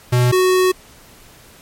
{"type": "tone pair in turn", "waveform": "square", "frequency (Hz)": [123.47, 370], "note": ["B2", "F#4"], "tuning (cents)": [0, 0], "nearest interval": "octave + perfect fifth", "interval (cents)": 1900, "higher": "second", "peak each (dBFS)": -12, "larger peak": "neither", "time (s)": [[0.12, 0.32], [0.32, 0.72]], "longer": "second", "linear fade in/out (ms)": 10, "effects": ["pink hiss -45 dBFS RMS until 1.61 s", "MP3 64 kbps"]}